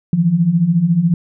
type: beating tone pair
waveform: sine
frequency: 159.6 / 173.6 Hz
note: D#3 / F3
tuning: +44 / -10 cents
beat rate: 14 Hz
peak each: -17 / -12 dBFS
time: 0.13-1.14 s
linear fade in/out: 2 ms
effects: none